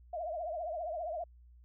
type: tone with vibrato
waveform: sine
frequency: 661 Hz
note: E5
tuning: 5 cents sharp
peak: -35 dBFS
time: 0.13-1.24 s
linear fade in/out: 5 ms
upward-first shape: triangle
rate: 15 Hz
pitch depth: 170 cents each way
effects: added 60 Hz sine -55 dBFS peak until 1.64 s